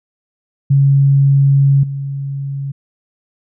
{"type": "tone with level steps", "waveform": "sine", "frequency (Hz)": 138.6, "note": "C#3", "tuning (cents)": 0, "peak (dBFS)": [-7, -19], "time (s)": [0.7, 2.72], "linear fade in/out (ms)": 10, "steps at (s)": 1.83, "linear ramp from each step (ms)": 5, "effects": []}